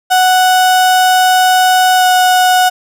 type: tone with pitch glide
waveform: 35% pulse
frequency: 740 to 735.3 Hz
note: F#5 to F#5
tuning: 0 to -11 cents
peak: -5 dBFS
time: 0.1-2.7 s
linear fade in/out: 20 ms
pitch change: -11 cents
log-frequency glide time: 1.96-2.05 s
effects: none